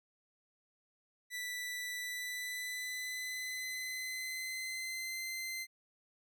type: tone with pitch glide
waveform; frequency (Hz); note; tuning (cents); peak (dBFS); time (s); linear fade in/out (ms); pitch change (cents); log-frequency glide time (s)
sawtooth; 1975.5 to 2071; B6 to C7; 0 to -18; -35; 1.3-5.67; 50; +82; 1.98-5.2
effects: none